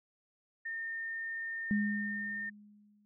sine tone, 1819 Hz, A#6, 43 cents flat, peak -36 dBFS, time 0.65-2.5 s, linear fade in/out 10 ms
sine tone with exponential decay, 207.7 Hz, G#3, in tune, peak -26 dBFS, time 1.71-3.05 s, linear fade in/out 0 ms, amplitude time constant 290 ms
effects none

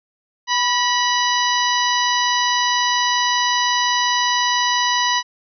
harmonic tone with a mistuned harmonic, 985 Hz, B5, 5 cents flat, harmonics 1 / 2 / 3 / 4 / 5 / 6, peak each -19 / -22 / -24 / -25 / -26 / -27 dBFS, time 0.47-5.23 s, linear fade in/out 50 ms, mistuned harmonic 2, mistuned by -35 cents, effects none

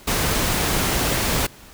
pink noise, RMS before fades -21 dBFS, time 0.07-1.47 s, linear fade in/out 10 ms, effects pink hiss -45 dBFS RMS until 1.73 s

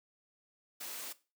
white high-pass noise, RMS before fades -43 dBFS, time 0.8-1.13 s, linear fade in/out 10 ms, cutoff 280 Hz, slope 12 dB/octave, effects noise-tail reverb RT60 0.3 s tail -17 dB re dry

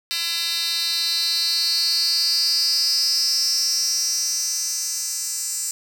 10% pulse tone with high-pass filter sweep, 336.6 Hz, E4, 36 cents sharp, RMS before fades -22 dBFS, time 0.11-5.71 s, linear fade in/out 0 ms, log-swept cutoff 3500 to 7100 Hz, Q 8, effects none

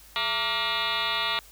sine tone with frequency modulation, 2391 Hz, D7, 30 cents sharp, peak -24 dBFS, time 0.16-1.39 s, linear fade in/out 0 ms, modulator 246 Hz, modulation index 6.4, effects added 50 Hz sine -54 dBFS peak until 1.51 s + white hiss -52 dBFS RMS until 1.51 s

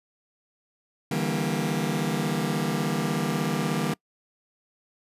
sawtooth chord, E half-diminished seventh, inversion third, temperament just, 148.33 / 164.81 / 197.78 / 237.3 Hz, D3 / E3 / G3 / Bb3, +18 / 0 / +16 / +31 cents, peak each -26 dBFS, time 1.11-3.94 s, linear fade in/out 5 ms, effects noise-tail reverb RT60 0.1 s tail -25 dB re dry + resampled to 32000 Hz

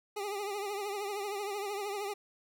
25% pulse tone with vibrato, 405.4 Hz, G#4, 42 cents flat, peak -31 dBFS, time 0.16-2.14 s, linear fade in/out 10 ms, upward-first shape triangle, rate 13 Hz, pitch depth 86 cents each way, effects none

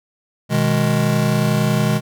square chord, G# minor, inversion first, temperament just, 124.59 / 155.74 / 207.7 Hz, B2 / D#3 / G#3, +16 / +2 / 0 cents, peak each -20 dBFS, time 0.49-2.01 s, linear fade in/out 50 ms, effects none

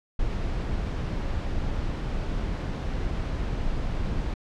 brown noise, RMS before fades -28 dBFS, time 0.19-4.34 s, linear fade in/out 5 ms, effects low-pass 5000 Hz 12 dB/octave

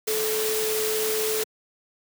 sine tone in noise, 434.4 Hz, A4, 22 cents flat, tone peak -25 dBFS, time 0.07-1.44 s, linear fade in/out 10 ms, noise white, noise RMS -28 dBFS, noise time 0.07-1.44 s, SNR 0 dB, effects high-pass 150 Hz 12 dB/octave

